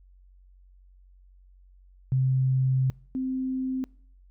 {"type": "tone pair in turn", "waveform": "sine", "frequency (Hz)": [130.9, 260.4], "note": ["C3", "C4"], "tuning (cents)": [1, -8], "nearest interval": "octave", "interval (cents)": 1191, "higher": "second", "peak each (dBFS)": [-20, -26], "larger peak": "first", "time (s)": [[2.12, 2.9], [3.15, 3.84]], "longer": "first", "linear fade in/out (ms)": 0, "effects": ["noise-tail reverb RT60 0.6 s tail -26 dB re dry", "added 46 Hz sine -52 dBFS peak until 4.3 s"]}